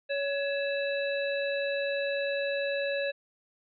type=harmonic tone with a mistuned harmonic; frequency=561 Hz; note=C#5; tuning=21 cents sharp; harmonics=1 / 3 / 5 / 7; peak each=-29 / -36 / -37 / -40 dBFS; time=0.09-3.12 s; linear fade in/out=20 ms; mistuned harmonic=5; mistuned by=-110 cents; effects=none